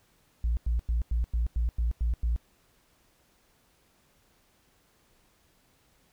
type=tone bursts; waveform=sine; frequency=57.9 Hz; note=A#1; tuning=11 cents flat; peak=-22 dBFS; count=9; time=0.44-2.362 s; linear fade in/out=0 ms; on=130 ms; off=94 ms; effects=tanh soft clip ceiling -21 dBFS + pink hiss -66 dBFS RMS until 6.12 s

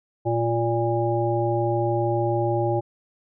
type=harmonic tone; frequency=116.54 Hz; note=A#2; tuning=in tune; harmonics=1 / 3 / 5 / 7; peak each=-25 / -24 / -27 / -27 dBFS; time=0.25-2.81 s; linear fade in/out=20 ms; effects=none

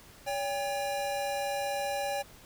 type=tone pair together; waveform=square; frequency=567 / 801.9 Hz; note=C#5 / G5; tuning=+39 / +39 cents; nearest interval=tritone; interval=600 cents; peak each=-34 / -34 dBFS; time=0.26-2.23 s; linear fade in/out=20 ms; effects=pink hiss -54 dBFS RMS until 2.45 s

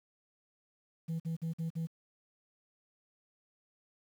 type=tone bursts; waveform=sine; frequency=163.8 Hz; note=E3; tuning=11 cents flat; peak=-30 dBFS; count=5; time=1.08-1.872 s; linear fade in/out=20 ms; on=120 ms; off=48 ms; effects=tanh soft clip ceiling -32 dBFS + 10-bit

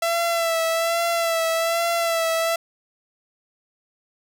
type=tone with vibrato; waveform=sawtooth; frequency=667 Hz; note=E5; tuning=20 cents sharp; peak=-16 dBFS; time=0.02-2.56 s; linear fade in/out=5 ms; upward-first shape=sine; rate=1.2 Hz; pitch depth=34 cents each way; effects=none

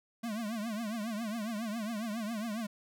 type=tone with vibrato; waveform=square; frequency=220 Hz; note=A3; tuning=in tune; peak=-35 dBFS; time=0.23-2.67 s; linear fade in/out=10 ms; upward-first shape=triangle; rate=7.3 Hz; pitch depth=160 cents each way; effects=none

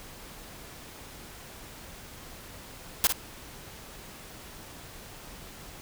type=noise with echo; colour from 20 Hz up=white; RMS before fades=-21 dBFS; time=3.04-3.07 s; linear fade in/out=0 ms; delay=53 ms; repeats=1; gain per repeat=-7 dB; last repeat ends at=3.123 s; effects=pink hiss -46 dBFS RMS until 5.81 s

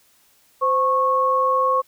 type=tone pair together; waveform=sine; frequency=518 / 1097.6 Hz; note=C5 / C#6; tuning=-17 / -17 cents; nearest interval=octave + minor second; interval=1300 cents; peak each=-21 / -17 dBFS; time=0.61-1.82 s; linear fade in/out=20 ms; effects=white hiss -58 dBFS RMS until 1.87 s

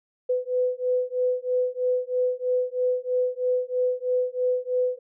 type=beating tone pair; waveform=sine; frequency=500 / 503.1 Hz; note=B4 / B4; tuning=+21 / +32 cents; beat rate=3.1 Hz; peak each=-25 / -25 dBFS; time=0.29-4.99 s; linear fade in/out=10 ms; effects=none

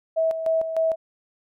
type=tone with tremolo; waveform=sine; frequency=648 Hz; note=E5; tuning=30 cents flat; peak=-18 dBFS; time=0.16-0.96 s; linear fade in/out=20 ms; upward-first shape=square; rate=3.3 Hz; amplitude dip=60%; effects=none

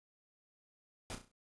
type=noise with echo; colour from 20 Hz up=pink; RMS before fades=-43 dBFS; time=1.1-1.15 s; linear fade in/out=0 ms; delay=33 ms; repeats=5; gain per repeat=-7 dB; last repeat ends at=1.315 s; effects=resampled to 24000 Hz

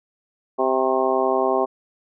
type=harmonic tone with a mistuned harmonic; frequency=130.81 Hz; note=C3; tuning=in tune; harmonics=2 / 3 / 4 / 5 / 6 / 7 / 8; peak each=-29 / -22 / -26 / -23 / -25 / -29 / -26 dBFS; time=0.58-1.66 s; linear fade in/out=20 ms; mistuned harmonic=8; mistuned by=+43 cents; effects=none

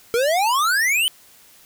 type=exponential sweep; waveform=square; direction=up; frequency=451.1 to 3117 Hz; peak=-17 dBFS; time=0.14-1.08 s; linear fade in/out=0 ms; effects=white hiss -50 dBFS RMS until 1.65 s

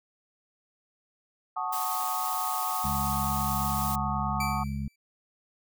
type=chord; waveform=sine; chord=D# half-diminished seventh; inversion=first; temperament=equal; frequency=740 / 880 / 1108.7 / 1244.5 Hz; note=F#5 / A5 / C#6 / D#6; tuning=0 / 0 / 0 / 0 cents; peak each=-34 dBFS; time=1.56-4.64 s; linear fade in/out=10 ms
type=noise; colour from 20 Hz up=blue; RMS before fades=-35 dBFS; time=1.72-3.96 s; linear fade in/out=10 ms
type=harmonic tone; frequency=69.2 Hz; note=C#2; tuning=2 cents flat; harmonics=1 / 2 / 3; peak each=-34 / -34 / -34 dBFS; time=2.84-4.88 s; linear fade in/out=5 ms
type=tone with exponential decay; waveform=sawtooth; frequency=2326 Hz; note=D7; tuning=17 cents flat; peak=-26 dBFS; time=4.4-4.96 s; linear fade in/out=5 ms; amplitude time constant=120 ms
effects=none

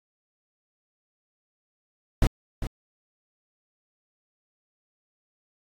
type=noise with echo; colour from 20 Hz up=brown; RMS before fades=-18 dBFS; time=2.22-2.27 s; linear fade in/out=2 ms; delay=400 ms; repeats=1; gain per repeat=-11 dB; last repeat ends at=2.67 s; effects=AAC 48 kbps

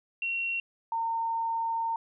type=tone pair in turn; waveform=sine; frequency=2735 / 912.7 Hz; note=F7 / A#5; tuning=-37 / -37 cents; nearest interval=octave + perfect fifth; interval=1900 cents; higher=first; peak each=-28 / -27 dBFS; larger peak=second; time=0.22-0.6 / 0.92-1.96 s; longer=second; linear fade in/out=2 ms; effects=none

